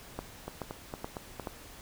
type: two click trains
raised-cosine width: 1 ms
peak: -21 / -23 dBFS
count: 4 / 5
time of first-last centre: 0.19-1.472 / 0.48-1.397 s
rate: 2.34 / 4.36 Hz
effects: pink hiss -50 dBFS RMS until 1.81 s